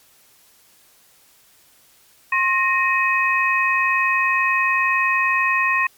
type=tone cluster; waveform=sine; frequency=1068 / 1859 / 2530 Hz; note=C6 / A#6 / D#7; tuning=+35 / -5 / +28 cents; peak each=-20 dBFS; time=2.32-5.87 s; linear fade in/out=5 ms; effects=white hiss -54 dBFS RMS until 5.97 s + MP3 96 kbps